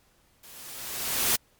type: noise with level ramp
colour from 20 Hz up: white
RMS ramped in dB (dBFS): -49 to -22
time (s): 0.43-1.36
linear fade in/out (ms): 5
effects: pink hiss -64 dBFS RMS until 1.59 s + MP3 96 kbps